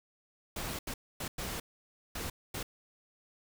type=noise bursts at uneven times; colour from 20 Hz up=pink; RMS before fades=-38 dBFS; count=6; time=0.56-0.79 / 0.87-0.94 / 1.2-1.28 / 1.38-1.6 / 2.15-2.3 / 2.54-2.63 s; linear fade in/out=5 ms; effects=none